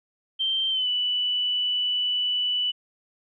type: tone with pitch glide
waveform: sine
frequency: 3136 to 2970 Hz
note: G7 to F#7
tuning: 0 to +6 cents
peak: -22 dBFS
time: 0.39-2.72 s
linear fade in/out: 20 ms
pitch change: -94 cents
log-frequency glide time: 0.7-0.88 s
effects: none